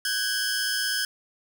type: tone cluster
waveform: sawtooth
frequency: 1520 / 1636 / 5200 Hz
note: F#6 / G#6 / E8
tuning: +46 / -26 / -24 cents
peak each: -26 dBFS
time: 0.05-1.05 s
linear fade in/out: 2 ms
effects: none